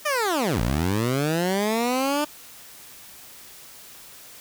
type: linear two-way sweep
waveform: 15% pulse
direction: down then up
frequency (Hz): 619 to 52.1 to 301.2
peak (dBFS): -15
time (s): 0.05-2.25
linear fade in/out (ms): 10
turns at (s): 0.61
effects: white hiss -45 dBFS RMS until 4.4 s